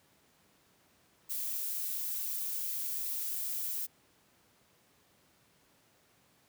violet noise, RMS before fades -36 dBFS, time 1.29-3.87 s, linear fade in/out 20 ms, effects pink hiss -67 dBFS RMS until 6.48 s + high-pass 100 Hz 12 dB/octave

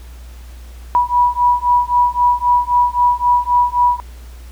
sine beating tone pair, 974 / 977.8 Hz, B5 / B5, -24 / -18 cents, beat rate 3.8 Hz, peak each -14 dBFS, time 0.95-4 s, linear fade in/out 0 ms, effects added 60 Hz sine -32 dBFS peak until 4.51 s + pink hiss -46 dBFS RMS until 4.51 s

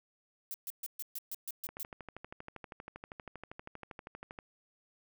violet noise bursts, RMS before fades -40 dBFS, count 9, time 0.51-1.829 s, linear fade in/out 0 ms, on 31 ms, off 130 ms
click train, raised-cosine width 0.5 ms, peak -29 dBFS, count 35, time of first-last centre 1.69-4.388 s, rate 12.6 Hz
effects none

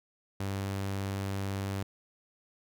sawtooth tone, 98 Hz, G2, in tune, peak -28 dBFS, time 0.4-1.83 s, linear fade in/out 5 ms, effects none

